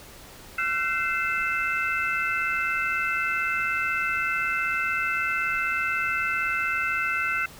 sine tone cluster, 1359 / 1515 / 2086 / 2636 Hz, F6 / F#6 / C7 / E7, -48 / +40 / -6 / -1 cents, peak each -29 dBFS, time 0.58-7.46 s, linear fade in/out 5 ms, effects pink hiss -46 dBFS RMS until 7.59 s

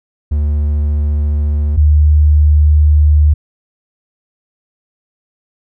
triangle / sine tone pair in turn, 73.8 / 75.13 Hz, D2 / D2, +9 / +40 cents, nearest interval unison, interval 31 cents, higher second, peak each -9 / -5 dBFS, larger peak second, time 0.31-1.77 / 1.77-3.34 s, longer second, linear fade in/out 10 ms, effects none

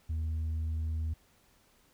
sine tone with tanh clipping, 79.6 Hz, D#2, 40 cents sharp, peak -31 dBFS, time 0.09-1.14 s, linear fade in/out 10 ms, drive 2 dB, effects pink hiss -66 dBFS RMS until 1.93 s

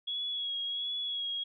sine tone with vibrato, 3340 Hz, G#7, 9 cents sharp, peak -32 dBFS, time 0.07-1.44 s, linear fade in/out 10 ms, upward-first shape sine, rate 1.4 Hz, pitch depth 29 cents each way, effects none

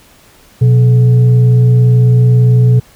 sine tone with frequency modulation, 123.47 Hz, B2, in tune, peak -4 dBFS, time 0.61-2.8 s, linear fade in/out 10 ms, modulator 305 Hz, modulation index 0.29, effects pink hiss -44 dBFS RMS until 2.95 s

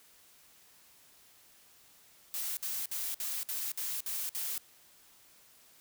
blue noise bursts, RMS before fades -36 dBFS, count 8, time 2.34-4.579 s, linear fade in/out 0 ms, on 230 ms, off 57 ms, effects white hiss -61 dBFS RMS until 5.8 s

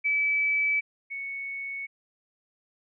sine tone pair in turn, 2300 / 2216 Hz, D7 / C#7, -37 / -1 cents, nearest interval minor second, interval 64 cents, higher first, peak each -22 / -32 dBFS, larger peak first, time 0.04-0.81 / 1.1-1.87 s, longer neither, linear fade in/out 20 ms, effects none

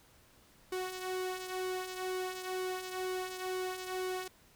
sawtooth tone with flanger, 370.4 Hz, F#4, 2 cents sharp, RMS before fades -38 dBFS, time 0.72-4.28 s, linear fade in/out 5 ms, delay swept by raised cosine 1.5 to 2.8 ms, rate 2.1 Hz, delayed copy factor -0.5, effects pink hiss -63 dBFS RMS until 4.55 s

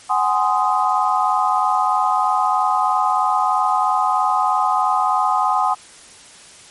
sine chord, Ab dominant seventh, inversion third, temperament just, 747.5 / 830.6 / 1038.3 / 1245.9 Hz, Gb5 / Ab5 / C6 / Eb6, +17 / 0 / -14 / +2 cents, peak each -20 dBFS, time 0.09-5.75 s, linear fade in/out 20 ms, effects white hiss -43 dBFS RMS until 6.7 s + MP3 48 kbps

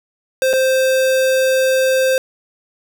square tone with dropouts, 523.3 Hz, C5, in tune, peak -13 dBFS, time 0.42-2.18 s, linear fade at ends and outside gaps 1 ms, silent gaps 0.531-0.535 s, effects none

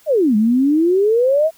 sine exponential two-way sweep, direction down then up, 661 to 206.1 to 661 Hz, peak -11 dBFS, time 0.06-1.51 s, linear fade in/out 50 ms, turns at 0.36 s, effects white hiss -51 dBFS RMS until 1.57 s

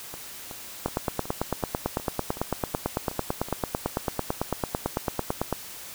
two click trains, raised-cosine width 1 ms, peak -10 / -23 dBFS, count 43 / 10, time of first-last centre 0.86-5.527 / 0.14-3.486 s, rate 9 / 2.69 Hz, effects white hiss -41 dBFS RMS until 5.94 s

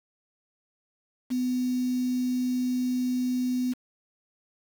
sine tone with quantisation, 251.1 Hz, B3, 29 cents sharp, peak -24 dBFS, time 1.3-3.74 s, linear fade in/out 20 ms, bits 7, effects none

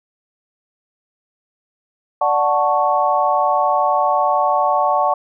sine chord, D major seventh, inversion none, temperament equal, 587.3 / 740 / 880 / 1108.7 Hz, D5 / F#5 / A5 / C#6, 0 / 0 / 0 / 0 cents, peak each -20 / -18 / -19 / -19 dBFS, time 2.21-5.14 s, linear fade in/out 5 ms, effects none

